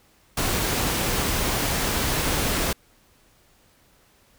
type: noise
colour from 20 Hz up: pink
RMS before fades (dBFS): -24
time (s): 0.37-2.73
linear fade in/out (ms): 5
effects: pink hiss -59 dBFS RMS until 4.38 s